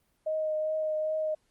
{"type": "tone with vibrato", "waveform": "sine", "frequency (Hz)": 622.3, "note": "D#5", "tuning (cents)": 0, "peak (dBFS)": -27, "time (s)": [0.26, 1.35], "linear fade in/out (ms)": 10, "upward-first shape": "triangle", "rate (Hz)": 2.5, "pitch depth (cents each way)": 16, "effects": ["pink hiss -72 dBFS RMS until 1.5 s", "Opus 32 kbps"]}